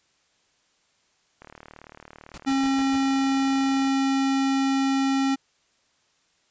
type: click train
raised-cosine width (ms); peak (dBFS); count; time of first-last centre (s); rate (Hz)
0.5; -28; 94; 1.42-3.874; 37.9
type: noise bursts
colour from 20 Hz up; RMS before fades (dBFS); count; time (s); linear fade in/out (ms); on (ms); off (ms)
pink; -40; 5; 2.34-2.965; 0; 37; 110
type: tone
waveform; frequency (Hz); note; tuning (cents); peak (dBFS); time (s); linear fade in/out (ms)
square; 270; C#4; -45; -21; 2.46-5.36; 20
effects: white hiss -66 dBFS RMS until 6.5 s + resampled to 16000 Hz